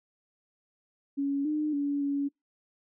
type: tone with pitch steps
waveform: sine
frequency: 279.6 / 303.2 / 285.1 / 282 Hz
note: C#4 / D#4 / C#4 / C#4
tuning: +15 / -45 / +49 / +30 cents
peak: -26 dBFS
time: 1.17-2.29 s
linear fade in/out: 20 ms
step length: 280 ms
effects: noise-tail reverb RT60 0.2 s tail -26 dB re dry